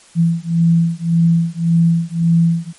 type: beating tone pair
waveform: sine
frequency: 166.4 / 168.2 Hz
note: E3 / E3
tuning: +17 / +35 cents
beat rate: 1.8 Hz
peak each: -14 dBFS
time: 0.15-2.73 s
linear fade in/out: 50 ms
effects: white hiss -46 dBFS RMS until 2.78 s + MP3 48 kbps